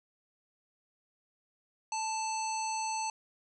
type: harmonic tone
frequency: 880 Hz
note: A5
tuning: in tune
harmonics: 1 / 3 / 5 / 7 / 9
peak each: -33 / -42 / -44 / -40 / -45 dBFS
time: 1.92-3.1 s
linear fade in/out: 2 ms
effects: none